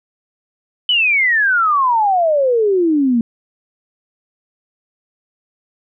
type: exponential sweep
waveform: sine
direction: down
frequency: 3046 to 225.5 Hz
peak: -11 dBFS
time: 0.89-3.21 s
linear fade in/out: 2 ms
effects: none